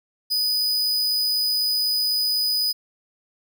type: tone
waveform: 45% pulse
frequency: 4978 Hz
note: D#8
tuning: in tune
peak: -19 dBFS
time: 0.3-2.73 s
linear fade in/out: 20 ms
effects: none